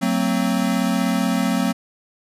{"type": "chord", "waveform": "square", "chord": "F# diminished", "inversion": "none", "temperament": "equal with one note detuned", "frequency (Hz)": [185, 225.8, 261.6], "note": ["F#3", "A3", "C4"], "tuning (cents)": [0, 45, 0], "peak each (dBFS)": -23, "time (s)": [0.01, 1.73], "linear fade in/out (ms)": 20, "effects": ["resampled to 32000 Hz"]}